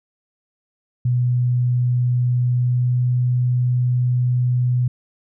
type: tone with pitch glide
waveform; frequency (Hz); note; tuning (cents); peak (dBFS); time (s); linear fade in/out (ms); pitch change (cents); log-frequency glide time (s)
sine; 123.47 to 124.19; B2 to B2; 0 to +10; -15; 1.05-4.88; 5; +10; 2.54-2.99
effects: none